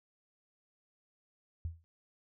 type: tone with exponential decay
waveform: sine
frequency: 83 Hz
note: E2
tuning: 12 cents sharp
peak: -31 dBFS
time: 1.65-1.84 s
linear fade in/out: 0 ms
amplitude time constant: 41 ms
effects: none